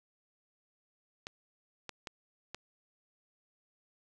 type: clicks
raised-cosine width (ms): 0.2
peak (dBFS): -23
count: 4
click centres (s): 1.269 / 1.893 / 2.072 / 2.546
effects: none